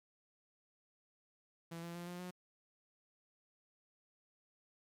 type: tone with pitch steps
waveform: sawtooth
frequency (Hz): 167.3 / 170.42 / 173.6 / 176.84 / 180.14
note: E3 / F3 / F3 / F3 / F#3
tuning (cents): +26 / -42 / -10 / +22 / -46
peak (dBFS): -40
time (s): 1.71-2.31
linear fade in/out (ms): 10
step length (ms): 120
effects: MP3 96 kbps